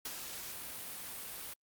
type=noise with ADSR envelope; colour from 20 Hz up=white; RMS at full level=-39 dBFS; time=0.05-1.54 s; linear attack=4 ms; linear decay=44 ms; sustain=-5 dB; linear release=14 ms; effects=Opus 48 kbps